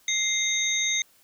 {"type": "tone cluster", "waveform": "sine", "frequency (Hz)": [2096, 3705, 6320], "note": ["C7", "A#7", "G8"], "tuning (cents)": [2, -11, 13], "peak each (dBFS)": -27, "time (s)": [0.08, 1.02], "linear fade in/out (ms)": 2, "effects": ["white hiss -60 dBFS RMS until 1.23 s"]}